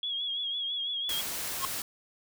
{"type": "tone with vibrato", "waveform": "sine", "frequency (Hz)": 3321, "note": "G#7", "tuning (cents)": -1, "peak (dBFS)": -30, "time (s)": [0.03, 1.21], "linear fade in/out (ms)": 2, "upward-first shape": "triangle", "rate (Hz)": 6, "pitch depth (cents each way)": 64}
{"type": "noise", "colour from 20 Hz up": "white", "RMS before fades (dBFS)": -35, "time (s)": [1.09, 1.82], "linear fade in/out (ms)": 2}
{"type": "tone with exponential growth", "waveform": "square", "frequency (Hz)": 1076, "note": "C6", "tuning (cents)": 48, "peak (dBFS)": -25, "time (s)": [1.56, 1.65], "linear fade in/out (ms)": 0, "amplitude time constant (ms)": 18}
{"effects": []}